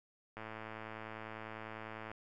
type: click train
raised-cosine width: 0.5 ms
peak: -30 dBFS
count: 193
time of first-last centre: 0.37-2.115 s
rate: 110 Hz
effects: none